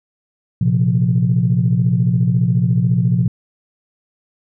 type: chord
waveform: sine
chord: Bb suspended second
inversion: none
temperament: equal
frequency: 116.54 / 130.81 / 174.61 Hz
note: Bb2 / C3 / F3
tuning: 0 / 0 / 0 cents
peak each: -16 dBFS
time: 0.61-3.28 s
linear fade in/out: 5 ms
effects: tanh soft clip ceiling -4 dBFS